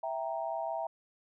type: chord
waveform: sine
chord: E diminished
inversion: none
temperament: equal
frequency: 659.3 / 784 / 932.3 Hz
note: E5 / G5 / Bb5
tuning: 0 / 0 / 0 cents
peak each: -35 / -38 / -39 dBFS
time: 0.03-0.87 s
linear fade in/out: 5 ms
effects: none